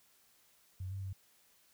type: tone with pitch steps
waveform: sine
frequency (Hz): 93 / 97 / 95.8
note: F#2 / G2 / G2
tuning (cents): +9 / -18 / -39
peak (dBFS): -38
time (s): 0.8-1.13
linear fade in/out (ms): 5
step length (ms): 110
effects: white hiss -68 dBFS RMS until 1.73 s